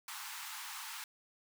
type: high-pass noise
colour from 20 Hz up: pink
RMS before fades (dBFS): -45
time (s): 0.08-1.04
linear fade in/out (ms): 2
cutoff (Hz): 820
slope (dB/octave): 96
effects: none